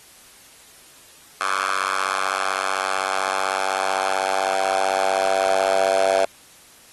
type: tone with high-pass filter sweep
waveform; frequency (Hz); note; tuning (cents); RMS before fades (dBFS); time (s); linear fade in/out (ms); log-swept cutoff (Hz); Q
10% pulse; 95.8; G2; -39; -22; 1.41-6.25; 0; 1100 to 650; 5.3
effects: white hiss -48 dBFS RMS until 6.92 s + AAC 32 kbps